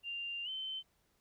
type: tone with pitch glide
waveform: sine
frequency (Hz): 2790 to 3078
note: F7 to G7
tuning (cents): -2 to -32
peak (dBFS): -38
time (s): 0.03-0.83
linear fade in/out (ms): 50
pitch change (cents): +170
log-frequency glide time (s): 0.44-0.49
effects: pink hiss -75 dBFS RMS until 1.2 s